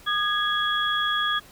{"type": "tone cluster", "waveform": "sine", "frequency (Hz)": [1220, 1661, 3338], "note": ["D#6", "G#6", "G#7"], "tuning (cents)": [-34, 0, 8], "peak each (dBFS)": -26, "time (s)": [0.06, 1.4], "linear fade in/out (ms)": 20, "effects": ["pink hiss -50 dBFS RMS until 1.51 s"]}